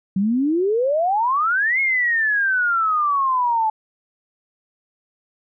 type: exponential two-way sweep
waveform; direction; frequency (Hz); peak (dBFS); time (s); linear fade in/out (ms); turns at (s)
sine; up then down; 185 to 2183 to 861; -16; 0.16-3.7; 5; 1.8
effects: none